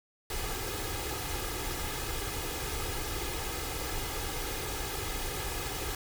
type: noise with comb filter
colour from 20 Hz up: pink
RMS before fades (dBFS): -35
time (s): 0.3-5.95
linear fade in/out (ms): 2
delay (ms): 2.4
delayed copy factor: +0.65
effects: none